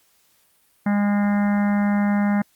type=harmonic tone with a mistuned harmonic; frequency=204.1 Hz; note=G#3; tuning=30 cents flat; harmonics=1 / 3 / 4 / 5 / 6 / 7 / 8 / 9 / 10; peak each=-17 / -32 / -30 / -37 / -39 / -36 / -38 / -36 / -39 dBFS; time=0.86-2.42 s; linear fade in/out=5 ms; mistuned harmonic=10; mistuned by=+37 cents; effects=white hiss -61 dBFS RMS until 2.55 s + Opus 48 kbps